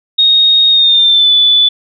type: tone with pitch glide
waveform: sine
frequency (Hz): 3729 to 3479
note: A#7 to A7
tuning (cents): 0 to -20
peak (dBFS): -5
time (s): 0.18-1.69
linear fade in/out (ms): 10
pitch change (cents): -120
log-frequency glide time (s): 0.7-1.33
effects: none